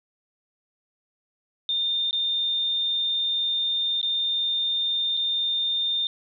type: tone with dropouts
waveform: sine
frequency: 3621 Hz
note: A7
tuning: 49 cents sharp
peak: -22 dBFS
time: 1.69-6.07 s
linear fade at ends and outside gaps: 1 ms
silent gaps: 2.11-2.129 / 4.014-4.029 / 5.169-5.173 s
effects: none